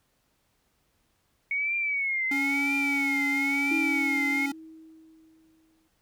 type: tone with vibrato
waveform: sine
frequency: 2217 Hz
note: C#7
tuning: in tune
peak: -25 dBFS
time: 1.51-4.46 s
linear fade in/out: 2 ms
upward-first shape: triangle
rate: 1 Hz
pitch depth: 130 cents each way
type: tone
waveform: square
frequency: 278.9 Hz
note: C#4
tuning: 11 cents sharp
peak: -29 dBFS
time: 2.31-4.52 s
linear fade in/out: 5 ms
type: tone with exponential decay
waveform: sine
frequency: 319.9 Hz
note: D#4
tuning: 48 cents sharp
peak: -26 dBFS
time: 3.71-5.88 s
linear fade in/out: 5 ms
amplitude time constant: 470 ms
effects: pink hiss -71 dBFS RMS until 6.01 s